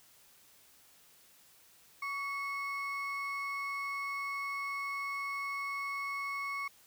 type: ring-modulated tone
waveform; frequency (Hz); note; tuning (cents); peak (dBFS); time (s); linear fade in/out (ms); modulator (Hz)
triangle; 1659; G#6; -2; -30; 2.02-6.68; 5; 531
effects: white hiss -62 dBFS RMS until 6.86 s